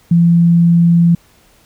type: tone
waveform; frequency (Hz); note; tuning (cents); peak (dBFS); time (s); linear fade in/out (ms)
sine; 170.1; F3; -45; -6; 0.11-1.15; 5
effects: pink hiss -50 dBFS RMS until 1.65 s